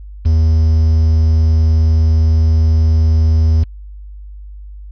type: tone with quantisation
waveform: triangle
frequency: 79.8 Hz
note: D#2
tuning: 44 cents sharp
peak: -6 dBFS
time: 0.25-3.64 s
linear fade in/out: 10 ms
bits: 6
effects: added 50 Hz sine -29 dBFS peak until 4.91 s + resampled to 11025 Hz